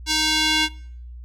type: tone with band-pass filter sweep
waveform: square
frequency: 311.1 Hz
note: D#4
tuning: in tune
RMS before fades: -20 dBFS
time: 0.06-0.69 s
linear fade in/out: 50 ms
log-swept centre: 4800 to 3100 Hz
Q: 1.5
effects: noise-tail reverb RT60 0.6 s tail -22 dB re dry + added 60 Hz sine -35 dBFS peak until 1.24 s